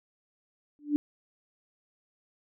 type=tone with exponential growth; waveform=sine; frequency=293.7 Hz; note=D4; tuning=in tune; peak=-18 dBFS; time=0.79-0.96 s; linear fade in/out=0 ms; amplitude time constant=35 ms; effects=none